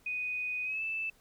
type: tone with pitch glide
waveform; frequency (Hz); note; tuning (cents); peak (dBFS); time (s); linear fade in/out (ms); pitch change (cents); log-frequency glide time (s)
sine; 2489 to 2637; D#7 to E7; 0 to 0; -32; 0.06-1.1; 5; +100; 0.64-0.82
effects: pink hiss -65 dBFS RMS until 1.2 s